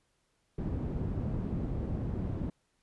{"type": "low-pass noise", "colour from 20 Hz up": "white", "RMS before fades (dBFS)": -34, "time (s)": [0.58, 2.5], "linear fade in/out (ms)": 5, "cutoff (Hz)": 190, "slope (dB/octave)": 12, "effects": ["pink hiss -75 dBFS RMS until 2.82 s", "resampled to 24000 Hz"]}